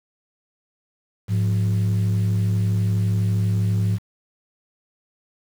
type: tone pair together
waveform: sine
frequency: 105.9 / 178.1 Hz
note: G#2 / F3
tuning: +34 / +34 cents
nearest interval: major sixth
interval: 900 cents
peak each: -16 / -23 dBFS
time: 1.28-3.99 s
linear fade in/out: 50 ms
effects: tanh soft clip ceiling -15 dBFS + 7-bit